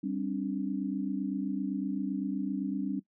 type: chord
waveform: sine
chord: G suspended fourth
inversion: none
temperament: equal with one note detuned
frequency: 196 / 265.9 / 293.7 Hz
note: G3 / C4 / D4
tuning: 0 / +28 / 0 cents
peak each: -34 dBFS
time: 0.03-3 s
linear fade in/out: 10 ms
effects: noise-tail reverb RT60 0.1 s tail -18 dB re dry